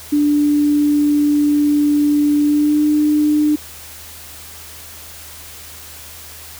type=tone with pitch glide; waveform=sine; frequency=293.7 to 299.9 Hz; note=D4 to D4; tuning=0 to +36 cents; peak=-11 dBFS; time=0.12-3.56 s; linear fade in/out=10 ms; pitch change=+36 cents; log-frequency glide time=2.43-2.83 s; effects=added 79 Hz sine -43 dBFS peak until 6.59 s + white hiss -36 dBFS RMS until 6.59 s

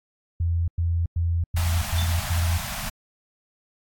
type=tone bursts; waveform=sine; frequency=84.6 Hz; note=E2; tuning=45 cents sharp; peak=-20 dBFS; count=6; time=0.4-2.58 s; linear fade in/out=5 ms; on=280 ms; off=100 ms
type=band-stop noise; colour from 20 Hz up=pink; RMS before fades=-31 dBFS; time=1.56-2.9 s; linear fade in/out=10 ms; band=230 to 610 Hz; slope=96 dB/octave
type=tone with exponential decay; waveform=sine; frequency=3541 Hz; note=A7; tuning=10 cents sharp; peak=-27 dBFS; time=1.98-2.18 s; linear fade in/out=5 ms; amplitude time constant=43 ms
effects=AAC 64 kbps

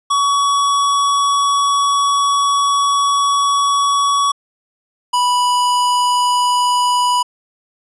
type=tone pair in turn; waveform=square; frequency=1128 / 984.2 Hz; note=C#6 / B5; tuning=+30 / -6 cents; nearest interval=major second; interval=236 cents; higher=first; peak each=-13 dBFS; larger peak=neither; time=0.1-4.32 / 5.13-7.23 s; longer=first; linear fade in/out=10 ms; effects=resampled to 24000 Hz

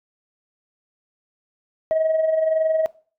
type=tone with amplitude modulation; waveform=sine; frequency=637 Hz; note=D#5; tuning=41 cents sharp; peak=-13 dBFS; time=1.91-2.86 s; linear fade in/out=0 ms; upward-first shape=sine; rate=21.6 Hz; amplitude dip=60%; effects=noise-tail reverb RT60 0.4 s tail -21 dB re dry + tanh soft clip ceiling -13 dBFS

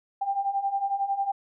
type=beating tone pair; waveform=sine; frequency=784 / 795 Hz; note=G5 / G5; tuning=0 / +24 cents; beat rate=11 Hz; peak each=-30 / -26 dBFS; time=0.21-1.32 s; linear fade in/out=10 ms; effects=none

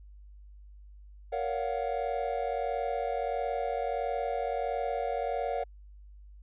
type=chord; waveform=triangle; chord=Gb major seventh; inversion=first; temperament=equal with one note detuned; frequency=466.2 / 562.1 / 698.5 / 740 Hz; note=Bb4 / Db5 / F5 / Gb5; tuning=0 / +24 / 0 / 0 cents; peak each=-33 dBFS; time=1.32-5.64 s; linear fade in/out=10 ms; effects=added 50 Hz sine -48 dBFS peak until 6.42 s + resampled to 8000 Hz

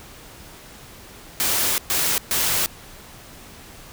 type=noise bursts at uneven times; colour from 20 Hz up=white; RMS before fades=-21 dBFS; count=3; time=1.4-1.78 / 1.9-2.18 / 2.31-2.66 s; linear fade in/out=0 ms; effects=pink hiss -43 dBFS RMS until 3.92 s

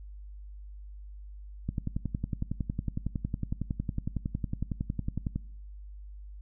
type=click train; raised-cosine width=5 ms; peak=-18 dBFS; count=41; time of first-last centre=1.69-5.36 s; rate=10.9 Hz; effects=noise-tail reverb RT60 0.7 s tail -22 dB re dry + added 50 Hz sine -42 dBFS peak until 6.41 s

